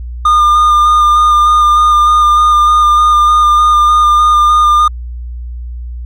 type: tone with vibrato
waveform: triangle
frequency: 1211 Hz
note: D#6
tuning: 47 cents flat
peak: -3 dBFS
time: 0.25-4.88 s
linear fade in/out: 5 ms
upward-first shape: square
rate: 3.3 Hz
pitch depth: 12 cents each way
effects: added 60 Hz sine -20 dBFS peak until 6.05 s